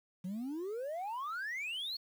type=exponential sweep; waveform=sine; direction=up; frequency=174.61 to 4435 Hz; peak=-34 dBFS; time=0.24-1.97 s; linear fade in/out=10 ms; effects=tanh soft clip ceiling -36 dBFS + 10-bit